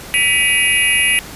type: tone cluster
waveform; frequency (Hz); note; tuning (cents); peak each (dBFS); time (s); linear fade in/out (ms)
sine; 1969 / 2307 / 2523 / 2828 / 11190; B6 / D7 / D#7 / F7 / F9; -6 / -31 / +23 / +21 / +2; -18; 0.14-1.19; 0
effects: pink hiss -33 dBFS RMS until 1.35 s + resampled to 32000 Hz